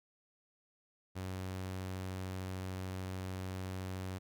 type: tone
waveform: sawtooth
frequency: 93.5 Hz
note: F#2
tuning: 19 cents sharp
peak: -35 dBFS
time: 1.15-4.19 s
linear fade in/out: 20 ms
effects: none